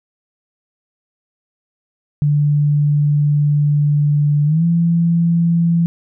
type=tone with pitch glide; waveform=sine; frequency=146.83 to 168.66 Hz; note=D3 to E3; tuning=0 to +40 cents; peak=-11 dBFS; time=2.22-5.86 s; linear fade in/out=0 ms; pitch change=+240 cents; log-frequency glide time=4.45-4.64 s; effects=none